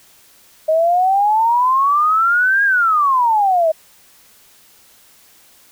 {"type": "exponential two-way sweep", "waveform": "sine", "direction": "up then down", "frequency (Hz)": [622, 1647, 622], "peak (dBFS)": -11, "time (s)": [0.68, 3.72], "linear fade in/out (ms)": 10, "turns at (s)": 2.64, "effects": ["white hiss -49 dBFS RMS until 5.71 s"]}